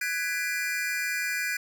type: chord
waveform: square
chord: G# half-diminished seventh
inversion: third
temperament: just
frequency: 1495.1 / 1661.2 / 1993.5 / 2392 Hz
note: F#6 / G#6 / B6 / D7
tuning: +18 / 0 / +16 / +31 cents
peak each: -35 / -33 / -35 / -33 dBFS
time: 0.01-1.57 s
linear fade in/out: 5 ms
effects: none